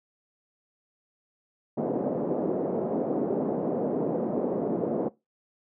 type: band-pass noise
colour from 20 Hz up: white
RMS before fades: -28 dBFS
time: 1.77-5.09 s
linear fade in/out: 10 ms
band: 180 to 550 Hz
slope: 24 dB/octave
effects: noise-tail reverb RT60 0.2 s tail -19 dB re dry